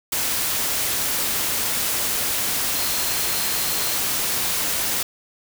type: tone in noise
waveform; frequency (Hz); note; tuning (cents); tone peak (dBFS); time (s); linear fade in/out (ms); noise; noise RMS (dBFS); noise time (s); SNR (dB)
sine; 4186; C8; 0; -33; 2.75-3.96; 5; white; -23; 0.12-5.03; -13
effects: none

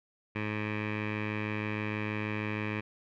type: tone with low-pass filter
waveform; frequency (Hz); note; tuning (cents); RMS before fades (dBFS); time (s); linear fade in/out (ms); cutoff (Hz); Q
15% pulse; 106.3; G#2; +41; -34; 0.35-2.81; 10; 2300; 5.1
effects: none

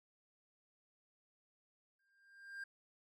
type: tone with exponential growth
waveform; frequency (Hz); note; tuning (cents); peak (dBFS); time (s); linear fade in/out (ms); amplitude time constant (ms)
triangle; 1596; G6; +31; -40; 1.99-2.64; 5; 140
effects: none

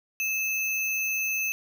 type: tone with sample-and-hold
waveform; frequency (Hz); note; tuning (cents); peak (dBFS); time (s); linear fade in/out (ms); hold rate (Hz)
sine; 2605; E7; -21; -25; 0.2-1.52; 0; 8820
effects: none

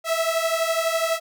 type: beating tone pair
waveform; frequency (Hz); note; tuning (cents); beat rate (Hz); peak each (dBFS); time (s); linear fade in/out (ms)
sawtooth; 650 / 662; E5 / E5; -24 / +7; 12; -20; 0.04-1.2; 50
effects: none

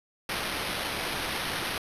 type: noise with sample-and-hold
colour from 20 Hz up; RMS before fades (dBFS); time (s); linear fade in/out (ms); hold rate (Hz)
violet; -32; 0.29-1.78; 2; 7350
effects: resampled to 32000 Hz

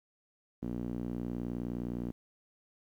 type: tone with band-pass filter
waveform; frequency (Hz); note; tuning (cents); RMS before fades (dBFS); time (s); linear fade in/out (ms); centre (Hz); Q
sawtooth; 59.7; A#1; +42; -37; 0.62-2.12; 10; 250; 2.2
effects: 11-bit

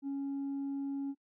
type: tone with tanh clipping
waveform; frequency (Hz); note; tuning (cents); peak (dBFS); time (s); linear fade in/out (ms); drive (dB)
triangle; 277.2; C#4; 0; -34; 0.02-1.15; 50; 6
effects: noise-tail reverb RT60 0.1 s tail -23 dB re dry

